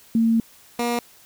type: tone pair in turn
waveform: sine / 15% pulse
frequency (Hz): 227.3 / 238.6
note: A#3 / A#3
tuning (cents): -43 / +41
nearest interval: minor second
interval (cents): 84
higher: second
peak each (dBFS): -15 / -15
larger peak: neither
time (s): 0.15-0.4 / 0.79-0.99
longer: first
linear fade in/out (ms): 2
effects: white hiss -51 dBFS RMS until 1.25 s